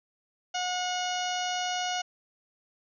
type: harmonic tone with a mistuned harmonic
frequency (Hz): 726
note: F#5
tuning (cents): -33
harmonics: 1 / 2 / 3 / 4 / 5 / 6 / 7 / 8 / 9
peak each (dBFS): -31 / -37 / -41 / -35 / -43 / -43 / -44 / -40 / -43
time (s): 0.54-2.02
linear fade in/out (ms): 10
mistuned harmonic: 5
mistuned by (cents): -16
effects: none

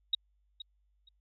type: tone with echo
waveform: sine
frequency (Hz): 3790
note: A#7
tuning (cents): +28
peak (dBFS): -24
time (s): 0.13-0.15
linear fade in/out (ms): 5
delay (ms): 470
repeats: 2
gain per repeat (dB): -15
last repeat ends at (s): 1.09
effects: added 50 Hz sine -69 dBFS peak until 1.2 s + AAC 48 kbps

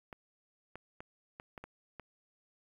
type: clicks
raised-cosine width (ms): 0.5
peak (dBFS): -30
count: 7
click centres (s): 0.128 / 0.756 / 1.005 / 1.399 / 1.578 / 1.64 / 1.997
effects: 10-bit

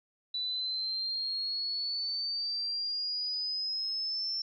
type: exponential sweep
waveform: sine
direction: up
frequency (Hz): 3960 to 5380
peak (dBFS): -31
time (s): 0.34-4.42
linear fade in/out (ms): 5
effects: none

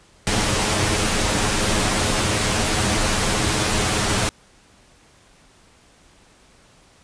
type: noise with comb filter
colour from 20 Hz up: pink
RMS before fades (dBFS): -20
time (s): 0.27-4.29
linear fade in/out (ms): 0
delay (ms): 9.5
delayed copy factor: +0.6
effects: pink hiss -53 dBFS RMS until 7.03 s + resampled to 22050 Hz

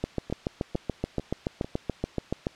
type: two click trains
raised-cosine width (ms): 2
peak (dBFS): -13 / -21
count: 18 / 4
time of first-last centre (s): 0.04-2.469 / 0.3-1.645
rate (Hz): 7 / 2.23
effects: white hiss -51 dBFS RMS until 2.55 s + low-pass 4000 Hz 12 dB/octave

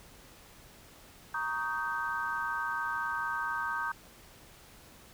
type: chord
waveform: sine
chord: Eb dominant seventh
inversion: second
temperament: just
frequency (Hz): 933.4 / 1120.1 / 1244.5 / 1555.6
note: Bb5 / Db6 / Eb6 / G6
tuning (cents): +2 / +18 / 0 / -14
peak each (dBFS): -37 / -40 / -37 / -34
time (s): 1.34-3.92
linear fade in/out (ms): 5
effects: pink hiss -55 dBFS RMS until 5.13 s

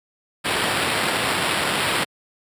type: noise with sample-and-hold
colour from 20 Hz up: white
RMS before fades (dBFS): -22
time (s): 0.44-2.05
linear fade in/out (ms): 20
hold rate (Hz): 6300
effects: high-pass 100 Hz 12 dB/octave + resampled to 32000 Hz

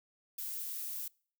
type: noise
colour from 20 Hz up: violet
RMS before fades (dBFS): -40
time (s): 0.38-1.08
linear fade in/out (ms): 5
effects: noise-tail reverb RT60 0.5 s tail -26 dB re dry

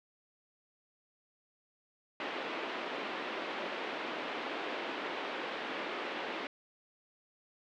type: band-pass noise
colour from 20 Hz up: pink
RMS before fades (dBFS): -39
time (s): 2.2-6.47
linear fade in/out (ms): 2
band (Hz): 290 to 3300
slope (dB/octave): 24
effects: none

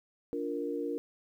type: chord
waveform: sine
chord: Bb major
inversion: first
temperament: just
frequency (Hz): 291.4 / 349.6 / 466.2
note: D4 / F4 / Bb4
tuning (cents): -13 / +2 / 0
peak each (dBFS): -36 / -38 / -35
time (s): 0.33-0.98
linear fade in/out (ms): 0
effects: 11-bit

